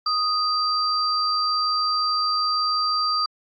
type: tone pair together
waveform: sine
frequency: 1244.5 / 4699 Hz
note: D#6 / D8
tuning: 0 / 0 cents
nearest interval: octave + major seventh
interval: 2300 cents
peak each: -22 / -23 dBFS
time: 0.06-3.26 s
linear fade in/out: 5 ms
effects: AAC 48 kbps

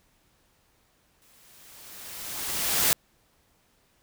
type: noise with exponential growth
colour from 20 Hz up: white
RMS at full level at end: -21 dBFS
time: 1.22-2.93 s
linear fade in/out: 0 ms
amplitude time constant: 370 ms
effects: pink hiss -66 dBFS RMS until 4.02 s

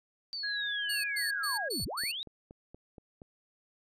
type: linear two-way sweep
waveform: sine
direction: down then up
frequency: 4644 to 33.82 to 3884 Hz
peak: -35 dBFS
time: 0.33-2.23 s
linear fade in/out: 0 ms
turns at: 1.85 s
type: tone with pitch glide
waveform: sine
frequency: 1661.2 to 1641.2 Hz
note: G#6 to G#6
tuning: 0 to -21 cents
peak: -33 dBFS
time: 0.43-1.69 s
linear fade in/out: 10 ms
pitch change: -21 cents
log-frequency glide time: 1.26-1.33 s
type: tone bursts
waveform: sawtooth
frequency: 4435 Hz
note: C#8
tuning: in tune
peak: -30 dBFS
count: 5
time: 0.89-2.12 s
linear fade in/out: 10 ms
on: 150 ms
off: 120 ms
type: click train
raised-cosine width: 2 ms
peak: -35 dBFS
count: 7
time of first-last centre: 1.8-3.218 s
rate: 4.23 Hz
effects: resampled to 32000 Hz

